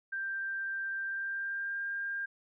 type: tone with pitch glide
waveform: sine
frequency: 1577 to 1601.8 Hz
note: G6 to G6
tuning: +10 to +37 cents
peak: -33 dBFS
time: 0.12-2.26 s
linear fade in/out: 10 ms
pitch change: +27 cents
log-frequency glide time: 1.03-1.84 s
effects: none